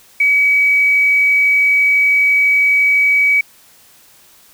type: tone with quantisation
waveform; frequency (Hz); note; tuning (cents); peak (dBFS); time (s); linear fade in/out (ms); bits
sine; 2273; C#7; +43; -9; 0.2-3.41; 5; 6
effects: white hiss -47 dBFS RMS until 4.53 s